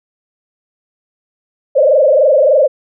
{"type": "tone with frequency modulation", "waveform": "sine", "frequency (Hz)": 569, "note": "C#5", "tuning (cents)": 45, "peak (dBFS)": -6, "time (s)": [1.75, 2.68], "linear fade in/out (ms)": 20, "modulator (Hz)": 23.4, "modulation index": 2.4, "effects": []}